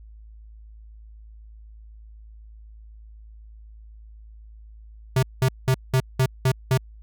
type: tone bursts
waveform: square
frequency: 130.4 Hz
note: C3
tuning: 5 cents flat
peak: -17 dBFS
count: 7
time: 5.16-6.776 s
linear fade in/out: 5 ms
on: 68 ms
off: 190 ms
effects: added 54 Hz sine -42 dBFS peak until 7.02 s